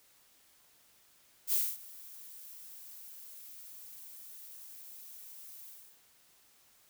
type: noise with ADSR envelope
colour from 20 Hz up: violet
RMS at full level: -28 dBFS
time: 1.47-6.01 s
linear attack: 58 ms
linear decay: 240 ms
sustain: -22 dB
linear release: 340 ms
effects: white hiss -65 dBFS RMS until 6.89 s